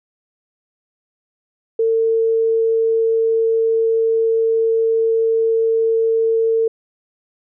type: tone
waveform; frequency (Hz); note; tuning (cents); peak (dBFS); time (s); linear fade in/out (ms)
sine; 451.2; A4; +44; -13; 1.79-6.68; 5
effects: none